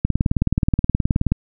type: click train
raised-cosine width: 5 ms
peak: -4 dBFS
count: 25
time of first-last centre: 0.05-1.32 s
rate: 18.9 Hz
effects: none